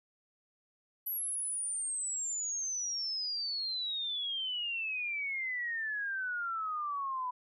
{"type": "exponential sweep", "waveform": "sine", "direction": "down", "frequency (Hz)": [11830, 987.8], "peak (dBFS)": -33, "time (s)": [1.06, 7.31], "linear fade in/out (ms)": 10, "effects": []}